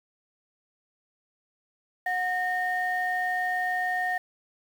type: tone pair together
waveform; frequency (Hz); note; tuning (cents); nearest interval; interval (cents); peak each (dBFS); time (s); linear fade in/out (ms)
sine; 730 / 1836.7; F#5 / A#6; -24 / -26; octave + major third; 1598; -27 / -27; 2.06-4.18; 5
effects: tanh soft clip ceiling -18 dBFS + 8-bit